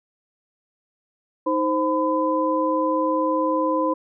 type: tone cluster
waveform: sine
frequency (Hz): 314.4 / 523 / 1008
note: D#4 / C5 / B5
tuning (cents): +18 / -1 / +35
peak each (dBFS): -23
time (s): 1.46-3.94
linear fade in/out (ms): 10
effects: none